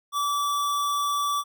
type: tone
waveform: square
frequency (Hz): 1155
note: D6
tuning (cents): -29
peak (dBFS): -24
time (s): 0.12-1.44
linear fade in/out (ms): 50
effects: none